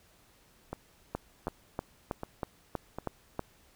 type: two click trains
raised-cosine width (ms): 1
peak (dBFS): -18 / -22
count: 8 / 4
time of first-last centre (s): 1.15-3.394 / 0.73-2.986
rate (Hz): 3.12 / 1.33
effects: pink hiss -63 dBFS RMS until 3.75 s